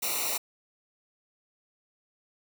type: noise with comb filter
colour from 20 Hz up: white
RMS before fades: -30 dBFS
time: 0.02-0.38 s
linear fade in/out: 10 ms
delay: 0.61 ms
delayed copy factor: -0.9
effects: none